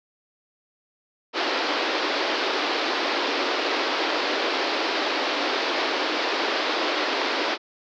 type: band-pass noise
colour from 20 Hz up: pink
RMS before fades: -25 dBFS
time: 1.33-7.58 s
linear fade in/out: 50 ms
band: 290 to 5000 Hz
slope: 48 dB/octave
effects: none